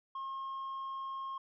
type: tone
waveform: sine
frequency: 1075 Hz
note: C6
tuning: 47 cents sharp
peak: -35 dBFS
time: 0.15-1.38 s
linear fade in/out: 5 ms
effects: tanh soft clip ceiling -37 dBFS